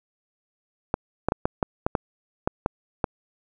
clicks, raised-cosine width 1 ms, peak -7 dBFS, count 10, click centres 0.941 / 1.286 / 1.321 / 1.455 / 1.628 / 1.865 / 1.952 / 2.475 / 2.661 / 3.042 s, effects none

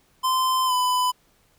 square tone with pitch glide, 1033 to 1001.3 Hz, C6 to B5, -22 to +24 cents, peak -20 dBFS, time 0.23-1.12 s, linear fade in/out 20 ms, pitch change -54 cents, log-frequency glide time 0.66-0.73 s, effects pink hiss -62 dBFS RMS until 1.58 s

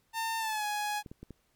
sawtooth tone with pitch glide, 900 to 834.9 Hz, A5 to G#5, +39 to +9 cents, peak -27 dBFS, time 0.13-1.03 s, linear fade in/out 50 ms, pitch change -130 cents, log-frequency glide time 0.39-0.65 s
clicks, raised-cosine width 3 ms, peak -31 dBFS, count 4, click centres 1.062 / 1.115 / 1.23 / 1.307 s
effects pink hiss -72 dBFS RMS until 1.55 s + MP3 96 kbps

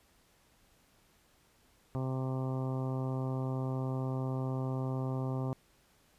harmonic tone, 130.81 Hz, C3, in tune, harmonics 1 / 2 / 3 / 4 / 5 / 6 / 7 / 8 / 9, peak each -33 / -39 / -43 / -45 / -47 / -49 / -50 / -51 / -52 dBFS, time 1.95-5.53 s, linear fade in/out 0 ms, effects pink hiss -67 dBFS RMS until 6.18 s + resampled to 32000 Hz

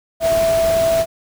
sine tone in noise, 659.3 Hz, E5, in tune, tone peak -13 dBFS, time 0.2-1.06 s, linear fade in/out 50 ms, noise pink, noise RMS -26 dBFS, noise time 0.2-1.06 s, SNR +10 dB, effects none

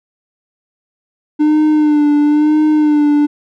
triangle tone with vibrato, 300 Hz, D4, 37 cents sharp, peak -6 dBFS, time 1.39-3.27 s, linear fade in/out 20 ms, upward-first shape sine, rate 1 Hz, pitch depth 39 cents each way, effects none

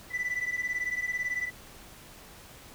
sine beating tone pair, 1975.5 / 1993.5 Hz, B6 / B6, 0 / +16 cents, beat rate 18 Hz, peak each -30 dBFS, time 0.1-1.51 s, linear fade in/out 50 ms, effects tanh soft clip ceiling -26 dBFS + pink hiss -50 dBFS RMS until 2.74 s

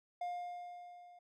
triangle tone with level ramp, 708 Hz, F5, 23 cents sharp, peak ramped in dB -34 to -54 dBFS, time 0.21-1.19 s, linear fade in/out 5 ms, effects none

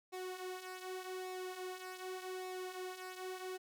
sawtooth tone with flanger, 370 Hz, F#4, in tune, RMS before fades -45 dBFS, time 0.12-3.58 s, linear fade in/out 20 ms, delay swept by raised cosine 0.63 to 5.73 ms, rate 0.85 Hz, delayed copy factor -0.6, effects none

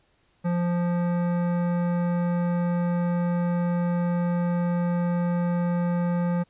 sine tone with hard clipping, 174.5 Hz, F3, 1 cent flat, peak -24 dBFS, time 0.44-6.44 s, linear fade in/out 20 ms, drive 15 dB, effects pink hiss -66 dBFS RMS until 6.49 s + resampled to 8000 Hz

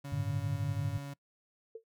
35% pulse tone, 140.8 Hz, C#3, 27 cents sharp, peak -38 dBFS, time 0.04-1.14 s, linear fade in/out 10 ms
sine chord, G suspended second, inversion none, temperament equal, 98 / 110 / 146.83 Hz, G2 / A2 / D3, 0 / 0 / 0 cents, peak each -36 dBFS, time 0.12-0.98 s, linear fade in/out 5 ms
sine tone with exponential decay, 450.4 Hz, A4, 40 cents sharp, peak -37 dBFS, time 1.75-1.84 s, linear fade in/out 5 ms, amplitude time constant 18 ms
effects noise-tail reverb RT60 0.1 s tail -23 dB re dry

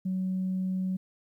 sine tone, 186.7 Hz, F#3, 16 cents sharp, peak -26 dBFS, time 0.05-0.97 s, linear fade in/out 10 ms, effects tanh soft clip ceiling -23 dBFS + 11-bit

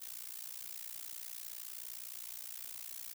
blue noise with amplitude modulation, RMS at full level -42 dBFS, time 0-3.14 s, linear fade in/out 20 ms, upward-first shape sine, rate 59.5 Hz, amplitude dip 95%, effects none

